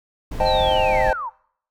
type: noise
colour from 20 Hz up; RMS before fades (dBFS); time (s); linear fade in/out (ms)
brown; -27; 0.31-1.11; 10
type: chord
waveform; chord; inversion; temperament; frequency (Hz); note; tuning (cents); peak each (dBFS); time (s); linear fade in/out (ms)
triangle; A half-diminished seventh; first; equal; 523.3 / 622.3 / 784 / 880; C5 / Eb5 / G5 / A5; 0 / 0 / 0 / 0; -20; 0.4-1.13; 2
type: linear sweep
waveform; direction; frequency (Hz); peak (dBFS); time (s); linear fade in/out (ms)
sine; down; 4186 to 837; -25; 0.45-1.3; 20
effects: noise-tail reverb RT60 0.6 s tail -24 dB re dry